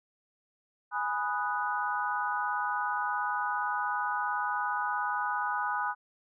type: chord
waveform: sine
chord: G# minor seventh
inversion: none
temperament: equal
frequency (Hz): 830.6 / 987.8 / 1244.5 / 1480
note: G#5 / B5 / D#6 / F#6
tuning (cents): 0 / 0 / 0 / 0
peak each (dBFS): -34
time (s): 0.91-5.95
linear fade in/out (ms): 50
effects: none